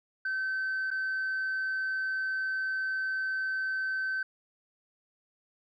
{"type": "tone with dropouts", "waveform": "sine", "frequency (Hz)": 1538, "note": "G6", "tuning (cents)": -33, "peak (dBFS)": -27, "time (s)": [0.25, 4.23], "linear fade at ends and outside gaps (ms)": 5, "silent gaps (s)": [0.905, 0.912], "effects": ["tanh soft clip ceiling -27 dBFS"]}